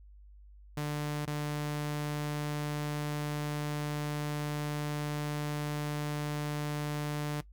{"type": "tone with dropouts", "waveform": "sawtooth", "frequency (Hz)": 148.3, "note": "D3", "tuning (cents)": 17, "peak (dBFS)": -28, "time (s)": [0.77, 7.41], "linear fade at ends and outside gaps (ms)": 5, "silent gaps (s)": [1.254, 1.274], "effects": ["noise-tail reverb RT60 0.1 s tail -18 dB re dry", "added 50 Hz sine -51 dBFS peak until 7.52 s"]}